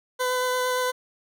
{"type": "tone with vibrato", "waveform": "20% pulse", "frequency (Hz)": 504, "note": "B4", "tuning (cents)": 35, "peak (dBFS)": -18, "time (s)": [0.19, 0.92], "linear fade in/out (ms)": 20, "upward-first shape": "sine", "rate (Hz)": 8.7, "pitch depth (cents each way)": 10, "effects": []}